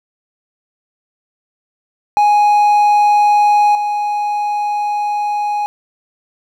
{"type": "tone with level steps", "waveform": "triangle", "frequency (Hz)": 830.6, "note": "G#5", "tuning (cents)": 0, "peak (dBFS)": [-6, -13], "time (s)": [2.17, 5.66], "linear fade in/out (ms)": 0, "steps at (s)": 3.75, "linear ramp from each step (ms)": 2, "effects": []}